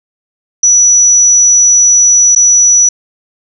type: tone with dropouts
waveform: sine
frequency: 5900 Hz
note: F#8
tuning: 6 cents flat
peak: -3 dBFS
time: 0.63-2.89 s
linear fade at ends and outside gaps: 5 ms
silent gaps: 2.351-2.36 s
effects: none